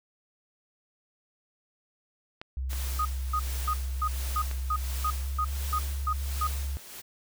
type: clicks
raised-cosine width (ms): 0.3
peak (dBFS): -23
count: 3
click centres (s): 2.415 / 2.732 / 4.513
type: tone with pitch glide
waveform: sine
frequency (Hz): 65.41 to 69.02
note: C2 to C#2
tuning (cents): 0 to -7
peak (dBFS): -29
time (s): 2.57-6.77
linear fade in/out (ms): 0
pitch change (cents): +93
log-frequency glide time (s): 4.98-5.5
type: noise with tremolo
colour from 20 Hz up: white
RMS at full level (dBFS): -39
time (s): 2.69-7.02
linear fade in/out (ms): 20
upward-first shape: sine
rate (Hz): 1.4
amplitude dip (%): 65
type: tone bursts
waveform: sine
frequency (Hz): 1244.5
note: D#6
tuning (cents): 0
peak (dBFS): -25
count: 11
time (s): 2.99-6.472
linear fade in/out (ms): 5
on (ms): 62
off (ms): 280
effects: none